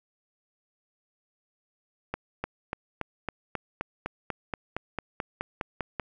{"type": "accelerating click train", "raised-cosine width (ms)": 0.5, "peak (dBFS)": -15, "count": 17, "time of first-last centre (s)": [2.14, 5.997], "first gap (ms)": 300, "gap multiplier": 0.97, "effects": []}